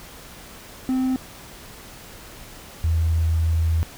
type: tone pair in turn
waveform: triangle / sine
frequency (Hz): 259 / 81.58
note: C4 / E2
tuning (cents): -17 / -17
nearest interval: octave + minor sixth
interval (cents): 2000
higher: first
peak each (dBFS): -17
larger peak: neither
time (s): 0.89-1.16 / 2.84-3.83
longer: second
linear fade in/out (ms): 0
effects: pink hiss -42 dBFS RMS until 3.97 s